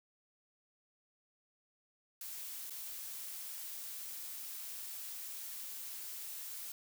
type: noise with dropouts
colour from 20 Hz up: blue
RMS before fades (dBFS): -45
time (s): 2.21-6.72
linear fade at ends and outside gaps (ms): 2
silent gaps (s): 2.698-2.705
effects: none